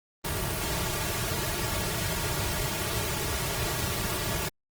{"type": "noise with comb filter", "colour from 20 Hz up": "pink", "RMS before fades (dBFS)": -30, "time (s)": [0.24, 4.49], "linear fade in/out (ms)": 10, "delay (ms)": 3.9, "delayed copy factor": -0.8, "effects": ["Opus 24 kbps"]}